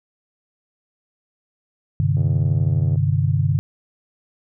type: chord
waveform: sine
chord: G suspended fourth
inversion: none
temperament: equal with one note detuned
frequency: 98 / 130.81 / 150.09 Hz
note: G2 / C3 / D3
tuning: 0 / 0 / +38 cents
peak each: -20 dBFS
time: 2-3.59 s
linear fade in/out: 0 ms
type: click train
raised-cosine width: 2 ms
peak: -23 dBFS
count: 65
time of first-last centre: 2.17-2.958 s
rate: 81.2 Hz
effects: none